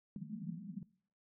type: band-pass noise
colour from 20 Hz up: pink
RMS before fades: -45 dBFS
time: 0.16-0.83 s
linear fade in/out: 2 ms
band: 160 to 230 Hz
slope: 96 dB/octave
effects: noise-tail reverb RT60 0.6 s tail -23 dB re dry